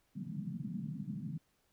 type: band-pass noise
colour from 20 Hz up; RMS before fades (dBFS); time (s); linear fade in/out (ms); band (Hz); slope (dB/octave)
pink; -41; 0.15-1.38; 10; 140 to 230; 48
effects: pink hiss -75 dBFS RMS until 1.72 s